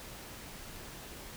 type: silence
effects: pink hiss -47 dBFS RMS until 1.36 s